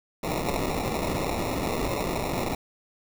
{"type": "noise with sample-and-hold", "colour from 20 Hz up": "white", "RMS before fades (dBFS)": -28, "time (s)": [0.23, 2.55], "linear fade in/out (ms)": 5, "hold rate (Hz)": 1575, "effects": []}